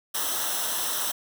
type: noise with comb filter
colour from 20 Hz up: white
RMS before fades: -28 dBFS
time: 0.14-1.12 s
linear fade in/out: 10 ms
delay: 0.43 ms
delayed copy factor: -0.75
effects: none